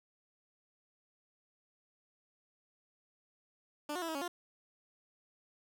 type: tone with pitch steps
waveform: 15% pulse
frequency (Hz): 296 / 361.3 / 330.8 / 319.6 / 279.2 / 351.1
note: D4 / F#4 / E4 / D#4 / C#4 / F4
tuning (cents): +14 / -41 / +6 / +47 / +13 / +9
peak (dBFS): -30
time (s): 3.89-4.28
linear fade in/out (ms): 5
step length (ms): 65
effects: none